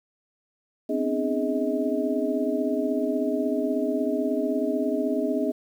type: tone cluster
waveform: sine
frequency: 253.1 / 269.4 / 302.4 / 415.8 / 632 Hz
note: B3 / C#4 / D#4 / G#4 / D#5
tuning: +43 / -49 / -49 / +2 / +27 cents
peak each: -29 dBFS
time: 0.89-5.52 s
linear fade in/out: 10 ms
effects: 9-bit